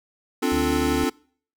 square chord, D minor seventh, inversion third, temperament equal, 261.6 / 293.7 / 349.2 / 440 Hz, C4 / D4 / F4 / A4, 0 / 0 / 0 / 0 cents, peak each -25 / -26 / -28 / -28 dBFS, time 0.42-1.1 s, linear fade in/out 10 ms
harmonic tone, 75 Hz, D2, 37 cents sharp, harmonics 1 / 2 / 3 / 4, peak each -29 / -35 / -39 / -41 dBFS, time 0.52-1.04 s, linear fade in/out 0 ms
effects noise-tail reverb RT60 0.5 s tail -25 dB re dry

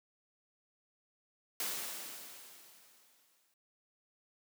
white noise with exponential decay, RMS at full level -36 dBFS, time 1.6-3.54 s, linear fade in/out 2 ms, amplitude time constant 420 ms, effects high-pass 200 Hz 12 dB/octave

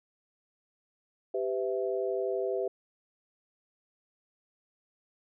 sine chord, E minor, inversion first, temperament equal with one note detuned, 392 / 503.7 / 659.3 Hz, G4 / B4 / E5, 0 / +34 / 0 cents, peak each -31 / -33 / -35 dBFS, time 1.34-2.68 s, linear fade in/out 5 ms, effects none

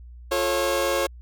sawtooth chord, F augmented, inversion none, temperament just, 349.2 / 436.5 / 545.7 Hz, F4 / A4 / C#5, 0 / -14 / -27 cents, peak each -24 / -25 / -19 dBFS, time 0.31-1.07 s, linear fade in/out 10 ms, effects added 60 Hz sine -40 dBFS peak until 1.21 s

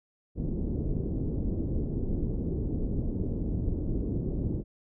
pink low-pass noise, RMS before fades -30 dBFS, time 0.35-4.64 s, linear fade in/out 50 ms, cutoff 380 Hz, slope 24 dB/octave, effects none

